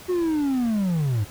triangle linear sweep, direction down, 370 to 95.8 Hz, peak -18 dBFS, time 0.08-1.25 s, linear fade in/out 20 ms, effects pink hiss -43 dBFS RMS until 1.3 s

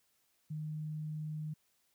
sine tone, 153.8 Hz, D#3, 20 cents flat, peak -37 dBFS, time 0.5-1.54 s, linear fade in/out 10 ms, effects white hiss -75 dBFS RMS until 1.94 s

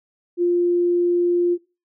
sine tone, 350 Hz, F4, 4 cents sharp, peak -15 dBFS, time 0.37-1.58 s, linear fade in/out 50 ms, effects noise-tail reverb RT60 0.3 s tail -20 dB re dry

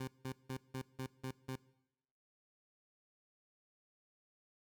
20% pulse tone bursts, 130.81 Hz, C3, in tune, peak -35 dBFS, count 7, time 0-1.559 s, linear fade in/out 5 ms, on 77 ms, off 170 ms, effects noise-tail reverb RT60 0.9 s tail -21 dB re dry

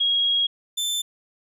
sine / sawtooth tone pair in turn, 3292 / 3540 Hz, G#7 / A7, -16 / +10 cents, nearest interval minor second, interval 126 cents, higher second, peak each -18 / -20 dBFS, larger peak first, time 0-0.47 / 0.77-1.02 s, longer first, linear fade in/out 10 ms, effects resampled to 32000 Hz

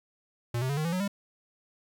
square tone with pitch steps, 119.1 / 129.88 / 141.63 / 154.45 / 168.43 / 183.68 / 200.3 Hz, A#2 / C3 / C#3 / D#3 / E3 / F#3 / G3, +38 / -12 / +38 / -12 / +38 / -12 / +38 cents, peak -28 dBFS, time 0.54-1.079 s, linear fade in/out 5 ms, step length 77 ms, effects 11-bit

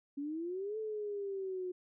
sine exponential two-way sweep, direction up then down, 277.2 to 440 to 360.6 Hz, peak -36 dBFS, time 0.17-1.72 s, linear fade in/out 10 ms, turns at 0.78 s, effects none

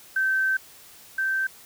sine tone pair in turn, 1548 / 1557 Hz, G6 / G6, -22 / -12 cents, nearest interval unison, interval 10 cents, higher second, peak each -20 / -22 dBFS, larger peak first, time 0.16-0.57 / 1.18-1.47 s, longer first, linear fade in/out 5 ms, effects white hiss -49 dBFS RMS until 1.65 s

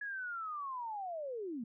sine linear sweep, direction down, 1693 to 213.6 Hz, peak -38 dBFS, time 0.01-1.64 s, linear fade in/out 5 ms, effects none

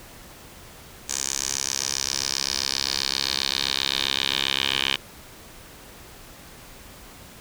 10% pulse tone with band-pass filter sweep, 67.6 Hz, C#2, 43 cents flat, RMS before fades -26 dBFS, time 1.08-4.97 s, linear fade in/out 20 ms, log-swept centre 6900 to 3100 Hz, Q 3.4, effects pink hiss -45 dBFS RMS until 7.4 s

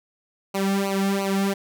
sawtooth tone with flanger, 196 Hz, G3, in tune, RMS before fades -23 dBFS, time 0.54-1.54 s, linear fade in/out 10 ms, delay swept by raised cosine 0.57 to 2.07 ms, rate 2.9 Hz, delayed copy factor -0.95, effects none

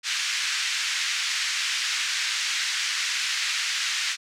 pink band-pass noise, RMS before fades -27 dBFS, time 0.03-4.17 s, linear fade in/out 50 ms, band 1700 to 6800 Hz, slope 24 dB/octave, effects none

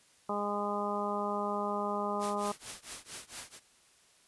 harmonic tone, 205.1 Hz, G#3, 21 cents flat, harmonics 1 / 2 / 3 / 4 / 5 / 6, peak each -38 / -38 / -38 / -38 / -38 / -38 dBFS, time 0.29-2.52 s, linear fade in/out 5 ms
white noise with tremolo, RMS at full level -40 dBFS, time 2.19-3.6 s, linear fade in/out 50 ms, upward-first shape triangle, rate 4.4 Hz, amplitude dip 100%
effects white hiss -64 dBFS RMS until 4.27 s + resampled to 24000 Hz

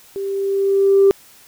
sine tone with level ramp, 393.3 Hz, G4, 6 cents sharp, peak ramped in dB -22 to -6 dBFS, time 0.16-1.11 s, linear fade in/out 0 ms, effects tanh soft clip ceiling -4 dBFS + white hiss -47 dBFS RMS until 1.47 s

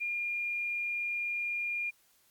sine tone, 2412 Hz, D7, 46 cents sharp, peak -31 dBFS, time 0-1.91 s, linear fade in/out 20 ms, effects white hiss -67 dBFS RMS until 2.3 s + Opus 48 kbps

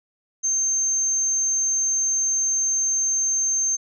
sine tone, 6320 Hz, G8, 13 cents sharp, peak -19 dBFS, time 0.43-3.77 s, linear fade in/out 20 ms, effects none

